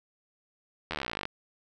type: slowing click train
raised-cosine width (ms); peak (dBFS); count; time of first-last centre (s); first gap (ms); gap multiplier
0.3; -16; 22; 0.91-1.254; 12; 1.03
effects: none